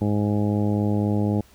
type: harmonic tone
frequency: 103.83 Hz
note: G#2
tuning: in tune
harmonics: 1 / 2 / 3 / 4 / 5 / 6 / 7 / 8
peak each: -23 / -23 / -27 / -32 / -33 / -37 / -40 / -37 dBFS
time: 0.01-1.41 s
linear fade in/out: 5 ms
effects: added 68 Hz sine -55 dBFS peak until 1.54 s + pink hiss -55 dBFS RMS until 1.54 s